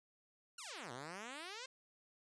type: exponential two-way sweep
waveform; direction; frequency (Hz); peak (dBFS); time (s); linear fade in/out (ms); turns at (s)
5% pulse; down then up; 1480 to 116.3 to 539; -35; 0.58-1.66; 5; 0.92
effects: resampled to 22050 Hz